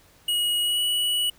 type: tone with pitch glide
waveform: square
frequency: 2899 to 2938 Hz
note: F#7 to F#7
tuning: -36 to -13 cents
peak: -22 dBFS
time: 0.28-1.3 s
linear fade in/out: 5 ms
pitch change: +23 cents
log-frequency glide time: 0.62-0.81 s
effects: pink hiss -56 dBFS RMS until 1.38 s